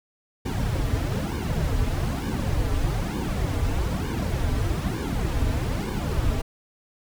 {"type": "noise with flanger", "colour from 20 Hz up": "brown", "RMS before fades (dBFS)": -25, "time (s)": [0.45, 6.42], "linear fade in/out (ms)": 10, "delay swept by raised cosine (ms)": [1.5, 5.6], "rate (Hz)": 1.1, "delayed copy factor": -0.95, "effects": []}